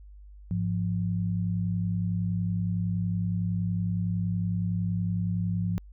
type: tone pair together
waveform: sine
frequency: 103.83 / 174.62 Hz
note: G#2 / F3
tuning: 0 / 0 cents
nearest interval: major sixth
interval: 900 cents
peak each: -28 dBFS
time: 0.51-5.78 s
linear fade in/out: 0 ms
effects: added 50 Hz sine -45 dBFS peak until 5.92 s